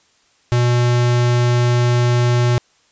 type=tone; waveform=square; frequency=121.4 Hz; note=B2; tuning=29 cents flat; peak=-13 dBFS; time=0.52-2.58 s; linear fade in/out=0 ms; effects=white hiss -57 dBFS RMS until 2.91 s + resampled to 16000 Hz